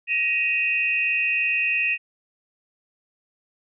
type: tone cluster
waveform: sine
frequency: 1889 / 2515 / 2738 Hz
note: A#6 / D#7 / F7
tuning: +22 / +18 / -35 cents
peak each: -30 / -21 / -26 dBFS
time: 0.07-1.98 s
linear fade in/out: 50 ms
effects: none